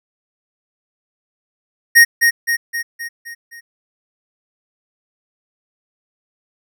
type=tone with echo; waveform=square; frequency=1864.7 Hz; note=A#6; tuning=in tune; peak=-5 dBFS; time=1.95-2.05 s; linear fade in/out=20 ms; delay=260 ms; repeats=6; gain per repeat=-5 dB; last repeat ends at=3.61 s; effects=none